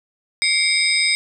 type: tone cluster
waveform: sine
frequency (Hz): 2123 / 2288 / 3732 / 5010 / 8350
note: C7 / D7 / A#7 / D#8 / C9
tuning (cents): +25 / -46 / +1 / +11 / -5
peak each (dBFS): -22 / -21 / -23 / -20 / -24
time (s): 0.42-1.15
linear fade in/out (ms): 0
effects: none